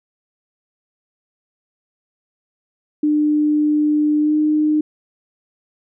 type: tone with pitch glide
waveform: sine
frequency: 300 to 304.5 Hz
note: D4 to D#4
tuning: +37 to -37 cents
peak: -13 dBFS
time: 3.03-4.81 s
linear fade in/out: 5 ms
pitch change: +26 cents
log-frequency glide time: 4.2-4.35 s
effects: none